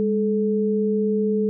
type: tone pair together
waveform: sine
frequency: 204 / 432.2 Hz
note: G#3 / A4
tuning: -31 / -31 cents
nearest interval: octave + minor second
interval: 1300 cents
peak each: -21 dBFS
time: 0-1.49 s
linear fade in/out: 0 ms
effects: none